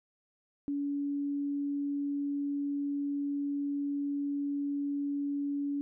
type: tone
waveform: sine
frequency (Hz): 284.4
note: C#4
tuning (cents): +45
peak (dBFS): -30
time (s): 0.68-5.81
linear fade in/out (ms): 0
effects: none